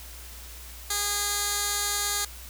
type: tone with band-pass filter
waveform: 15% pulse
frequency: 409.6 Hz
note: G#4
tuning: 24 cents flat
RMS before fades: -28 dBFS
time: 0.9-2.25 s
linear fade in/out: 5 ms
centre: 8400 Hz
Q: 0.92
effects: added 60 Hz sine -43 dBFS peak until 2.49 s + white hiss -45 dBFS RMS until 2.49 s